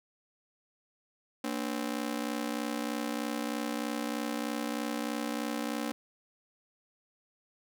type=ring-modulated tone; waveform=sawtooth; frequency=261.6 Hz; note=C4; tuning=in tune; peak=-25 dBFS; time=1.44-5.92 s; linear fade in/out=0 ms; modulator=31.6 Hz; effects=none